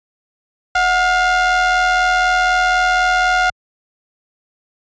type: ring-modulated tone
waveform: square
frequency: 346 Hz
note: F4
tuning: 16 cents flat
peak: -10 dBFS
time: 0.75-3.5 s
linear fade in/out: 5 ms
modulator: 1080 Hz
effects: high-pass 60 Hz 12 dB/octave + resampled to 16000 Hz